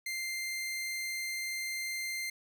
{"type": "tone", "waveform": "sawtooth", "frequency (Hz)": 2093, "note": "C7", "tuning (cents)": 0, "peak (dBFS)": -31, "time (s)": [0.06, 2.3], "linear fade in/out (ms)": 5, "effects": []}